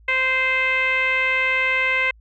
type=tone with low-pass filter; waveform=10% pulse; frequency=520 Hz; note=C5; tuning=11 cents flat; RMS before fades=-20 dBFS; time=0.08-2.11 s; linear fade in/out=5 ms; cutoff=2300 Hz; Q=8.1; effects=added 55 Hz sine -47 dBFS peak until 2.2 s